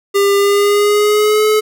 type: tone with pitch glide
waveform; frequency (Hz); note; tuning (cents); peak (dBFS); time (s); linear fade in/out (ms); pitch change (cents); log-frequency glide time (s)
square; 400.1 to 428.8; G4 to A4; +35 to -45; -10; 0.14-1.61; 20; +120; 0.36-1.46
effects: none